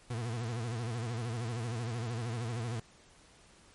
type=tone with vibrato; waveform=40% pulse; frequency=116.54 Hz; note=A#2; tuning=in tune; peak=-33 dBFS; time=0.1-2.8 s; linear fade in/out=5 ms; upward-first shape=sine; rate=13 Hz; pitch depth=110 cents each way; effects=pink hiss -60 dBFS RMS until 3.74 s + MP3 48 kbps